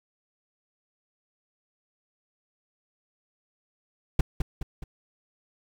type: noise with echo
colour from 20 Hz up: brown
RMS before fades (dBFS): -18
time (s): 4.19-4.21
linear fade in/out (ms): 5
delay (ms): 210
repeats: 3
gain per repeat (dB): -6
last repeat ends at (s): 4.84
effects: none